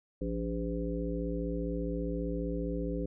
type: harmonic tone with a mistuned harmonic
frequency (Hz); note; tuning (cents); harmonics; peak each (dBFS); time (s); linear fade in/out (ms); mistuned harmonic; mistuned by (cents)
57.5; A#1; -23; 1 / 3 / 5 / 7 / 9; -36 / -37 / -37 / -40 / -39; 0.21-3.06; 5; 9; -37
effects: none